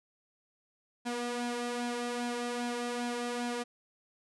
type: tone with flanger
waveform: sawtooth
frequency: 241.4 Hz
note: B3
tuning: 39 cents flat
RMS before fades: -35 dBFS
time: 1.05-3.64 s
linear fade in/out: 20 ms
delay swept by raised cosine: 1.2 to 2.6 ms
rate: 2.5 Hz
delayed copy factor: +0.6
effects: resampled to 24000 Hz